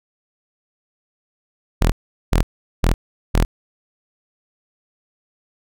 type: tone bursts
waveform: sawtooth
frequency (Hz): 41.2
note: E1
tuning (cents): 0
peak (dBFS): -9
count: 4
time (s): 1.81-3.45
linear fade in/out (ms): 10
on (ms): 110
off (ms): 400
effects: none